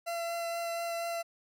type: tone with vibrato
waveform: 40% pulse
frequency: 678 Hz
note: E5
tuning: 49 cents sharp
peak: -32 dBFS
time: 0.06-1.23 s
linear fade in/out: 20 ms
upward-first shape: triangle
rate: 4.2 Hz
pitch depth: 10 cents each way
effects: none